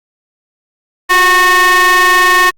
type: ring-modulated tone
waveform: 45% pulse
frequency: 368 Hz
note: F#4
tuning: 9 cents flat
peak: -3 dBFS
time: 1.09-2.51 s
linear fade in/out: 20 ms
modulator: 1460 Hz
effects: Opus 48 kbps